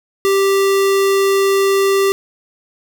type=tone; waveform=square; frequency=392 Hz; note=G4; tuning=in tune; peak=-12 dBFS; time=0.25-2.12 s; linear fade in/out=0 ms; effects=none